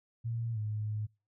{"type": "tone with pitch glide", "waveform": "sine", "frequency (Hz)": [115.7, 106.71], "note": ["A#2", "G#2"], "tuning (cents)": [-13, 47], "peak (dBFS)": -32, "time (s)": [0.24, 1.07], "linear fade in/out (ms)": 20, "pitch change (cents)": -140, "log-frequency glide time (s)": [0.53, 0.58], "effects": ["noise-tail reverb RT60 0.3 s tail -26 dB re dry"]}